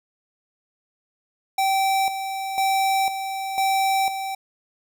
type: tone with tremolo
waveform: square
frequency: 775 Hz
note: G5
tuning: 20 cents flat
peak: -19 dBFS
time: 1.58-4.35 s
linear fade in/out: 5 ms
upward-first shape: square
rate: 1 Hz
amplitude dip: 60%
effects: none